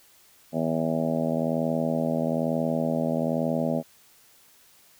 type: harmonic tone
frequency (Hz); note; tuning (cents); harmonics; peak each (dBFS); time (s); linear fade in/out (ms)
81.1; E2; -28; 2 / 3 / 4 / 5 / 6 / 7 / 8 / 9 / 10; -30 / -27 / -37 / -38 / -35 / -30 / -31 / -42 / -40; 0.52-3.83; 50
effects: white hiss -57 dBFS RMS until 4.99 s